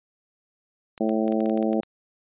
clicks, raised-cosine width 0.2 ms, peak -24 dBFS, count 11, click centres 0.978 / 1.093 / 1.28 / 1.323 / 1.405 / 1.459 / 1.497 / 1.575 / 1.627 / 1.731 / 1.833 s
harmonic tone, 110 Hz, A2, in tune, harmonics 2 / 3 / 4 / 5 / 6 / 7, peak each -24 / -26 / -30 / -29 / -31 / -34 dBFS, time 1-1.81 s, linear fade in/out 10 ms
effects resampled to 8000 Hz

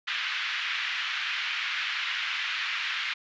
white band-pass noise, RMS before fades -31 dBFS, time 0.07-3.14 s, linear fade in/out 10 ms, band 1400 to 3200 Hz, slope 24 dB/octave, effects resampled to 16000 Hz

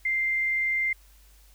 sine tone, 2093 Hz, C7, in tune, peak -23 dBFS, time 0.05-0.93 s, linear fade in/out 5 ms, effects added 50 Hz sine -53 dBFS peak until 1.54 s + white hiss -60 dBFS RMS until 1.54 s

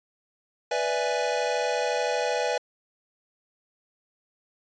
square chord, E dominant seventh, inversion second, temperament equal, 493.9 / 587.3 / 659.3 / 830.6 Hz, B4 / D5 / E5 / G#5, 0 / 0 / 0 / 0 cents, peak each -29 / -31 / -32 / -31 dBFS, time 0.71-2.58 s, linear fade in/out 5 ms, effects resampled to 16000 Hz

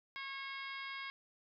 harmonic tone, 545 Hz, C#5, 29 cents flat, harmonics 2 / 3 / 4 / 5 / 6 / 7 / 8 / 9, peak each -48 / -49 / -45 / -57 / -52 / -56 / -63 / -56 dBFS, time 0.16-1.1 s, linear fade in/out 0 ms, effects none

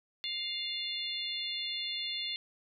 harmonic tone, 703 Hz, F5, 11 cents sharp, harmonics 3 / 4 / 5 / 6, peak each -43 / -41 / -37 / -39 dBFS, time 0.24-2.36 s, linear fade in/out 0 ms, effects none

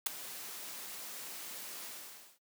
white noise with ADSR envelope, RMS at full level -27 dBFS, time 0.06-2.39 s, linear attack 8 ms, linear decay 6 ms, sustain -18 dB, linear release 540 ms, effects noise-tail reverb RT60 0.1 s tail -22 dB re dry + high-pass 200 Hz 12 dB/octave

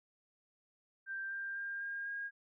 sine tone with pitch steps, 1576 / 1588.8 / 1601.7 / 1614.7 / 1627.8 Hz, G6 / G6 / G6 / G#6 / G#6, +9 / +23 / +37 / -49 / -35 cents, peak -38 dBFS, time 1.06-2.31 s, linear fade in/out 50 ms, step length 250 ms, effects none

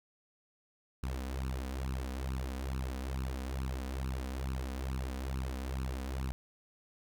sawtooth tone with flanger, 65.5 Hz, C2, 2 cents sharp, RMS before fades -37 dBFS, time 1.03-6.32 s, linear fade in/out 0 ms, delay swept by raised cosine 0.72 to 4.12 ms, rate 2.3 Hz, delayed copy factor +0.8, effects none

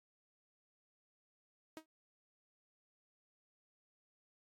sawtooth tone with exponential decay, 316.2 Hz, D#4, 28 cents sharp, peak -39 dBFS, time 1.77-1.86 s, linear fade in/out 1 ms, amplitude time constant 18 ms, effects AAC 48 kbps

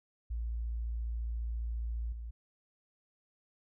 sine tone with level steps, 57.3 Hz, A#1, 29 cents flat, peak -33 / -39 dBFS, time 0.3-2.31 s, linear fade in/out 10 ms, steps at 2.12 s, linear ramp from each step 5 ms, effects none

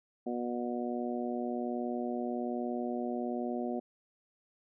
harmonic tone, 121.2 Hz, B2, 32 cents flat, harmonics 2 / 3 / 4 / 5 / 6, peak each -35 / -38 / -43 / -41 / -41 dBFS, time 0.26-3.8 s, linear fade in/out 10 ms, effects none

